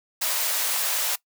white high-pass noise, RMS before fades -25 dBFS, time 0.21-1.16 s, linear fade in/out 10 ms, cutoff 530 Hz, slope 24 dB/octave, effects noise-tail reverb RT60 0.1 s tail -20 dB re dry

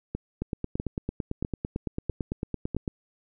two click trains, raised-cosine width 3 ms, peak -16 / -17 dBFS, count 23 / 5, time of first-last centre 0.42-2.878 / 0.15-2.747 s, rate 8.95 / 1.54 Hz, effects none

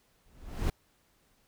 brown noise with exponential growth, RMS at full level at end -24 dBFS, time 0.26-0.7 s, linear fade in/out 5 ms, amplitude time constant 95 ms, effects pink hiss -69 dBFS RMS until 1.47 s

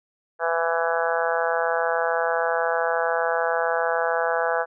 harmonic tone, 166.5 Hz, E3, 18 cents sharp, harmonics 3 / 4 / 5 / 6 / 7 / 8 / 9 / 10, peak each -26 / -26 / -28 / -32 / -32 / -32 / -29 / -32 dBFS, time 0.39-4.66 s, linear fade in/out 50 ms, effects none

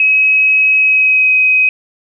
sine tone with pitch glide, 2552 to 2524 Hz, D#7 to D#7, +43 to +24 cents, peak -7 dBFS, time 0-1.69 s, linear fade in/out 2 ms, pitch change -19 cents, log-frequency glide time 0.78-1.35 s, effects none

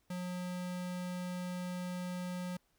square tone, 180 Hz, F#3, 47 cents flat, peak -38 dBFS, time 0.1-2.57 s, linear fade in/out 5 ms, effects pink hiss -75 dBFS RMS until 2.78 s

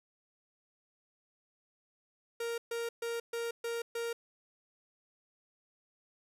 45% pulse tone bursts, 466.2 Hz, A#4, in tune, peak -34 dBFS, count 6, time 2.4-4.13 s, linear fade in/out 5 ms, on 180 ms, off 130 ms, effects resampled to 32000 Hz + 11-bit

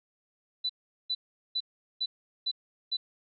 sine tone bursts, 3985 Hz, B7, 15 cents sharp, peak -27 dBFS, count 6, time 0.64-2.97 s, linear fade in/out 10 ms, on 55 ms, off 400 ms, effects none

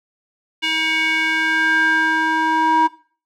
square tone with band-pass filter sweep, 319.2 Hz, D#4, 44 cents sharp, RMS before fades -17 dBFS, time 0.62-2.88 s, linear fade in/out 20 ms, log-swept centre 2700 to 1000 Hz, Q 4, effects noise-tail reverb RT60 0.4 s tail -18 dB re dry

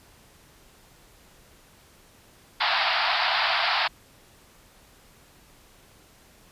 pink band-pass noise, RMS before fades -24 dBFS, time 2.6-3.88 s, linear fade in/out 10 ms, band 660 to 4900 Hz, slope 96 dB/octave, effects pink hiss -55 dBFS RMS until 6.51 s + resampled to 32000 Hz

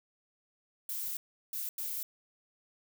violet noise bursts at uneven times, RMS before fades -37 dBFS, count 3, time 0.89-1.17 / 1.53-1.69 / 1.78-2.03 s, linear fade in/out 2 ms, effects none

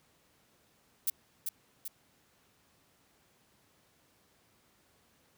violet noise with echo, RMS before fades -29 dBFS, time 1.07-1.1 s, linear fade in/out 5 ms, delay 390 ms, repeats 2, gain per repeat -5 dB, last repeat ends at 1.88 s, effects pink hiss -68 dBFS RMS until 5.37 s + high-pass 80 Hz 12 dB/octave

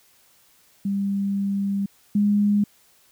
sine tone pair in turn, 198.5 / 205.4 Hz, G3 / G#3, +22 / -19 cents, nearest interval minor second, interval 59 cents, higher second, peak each -21 / -16 dBFS, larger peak second, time 0.85-1.86 / 2.15-2.64 s, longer first, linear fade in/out 5 ms, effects white hiss -58 dBFS RMS until 3.11 s

